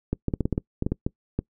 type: clicks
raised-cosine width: 3 ms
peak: -11 dBFS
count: 12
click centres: 0.13 / 0.283 / 0.338 / 0.407 / 0.455 / 0.527 / 0.579 / 0.824 / 0.865 / 0.92 / 1.065 / 1.39 s
effects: noise-tail reverb RT60 0.1 s tail -24 dB re dry